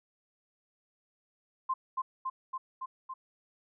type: tone with echo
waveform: sine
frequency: 1046.5 Hz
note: C6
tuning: in tune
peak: -27 dBFS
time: 1.69-1.74 s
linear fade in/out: 10 ms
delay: 280 ms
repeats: 5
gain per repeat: -2 dB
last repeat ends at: 3.14 s
effects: none